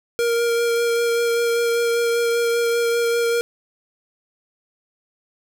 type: tone with vibrato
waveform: square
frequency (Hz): 468.4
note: A#4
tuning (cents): +8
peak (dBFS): -18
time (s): 0.19-3.41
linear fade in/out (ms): 0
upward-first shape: sine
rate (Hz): 5.1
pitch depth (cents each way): 12
effects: none